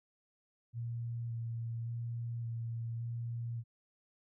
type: tone with vibrato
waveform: sine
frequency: 116.54 Hz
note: A#2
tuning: in tune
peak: -36 dBFS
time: 0.73-3.64 s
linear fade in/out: 50 ms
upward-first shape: square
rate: 0.88 Hz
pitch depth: 14 cents each way
effects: none